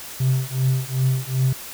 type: tone with tremolo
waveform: triangle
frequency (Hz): 130.81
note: C3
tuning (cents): 0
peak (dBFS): -11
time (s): 0.2-1.53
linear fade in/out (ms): 5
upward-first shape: triangle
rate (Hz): 2.6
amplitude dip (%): 100
effects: tanh soft clip ceiling -11 dBFS + white hiss -36 dBFS RMS until 1.73 s